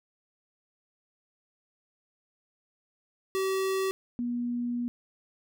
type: tone pair in turn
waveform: square / sine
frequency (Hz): 382.9 / 241.2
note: G4 / B3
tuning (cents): -41 / -41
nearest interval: minor sixth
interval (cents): 800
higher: first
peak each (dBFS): -27 / -28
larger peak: first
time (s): 3.35-3.91 / 4.19-4.88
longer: second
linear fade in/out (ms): 0
effects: none